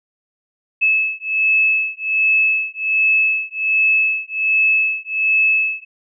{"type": "beating tone pair", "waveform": "sine", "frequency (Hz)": [2600, 2601.3], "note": ["E7", "E7"], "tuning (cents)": [-24, -24], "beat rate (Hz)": 1.3, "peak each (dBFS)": -17, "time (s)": [0.81, 5.85], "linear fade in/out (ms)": 20, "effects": []}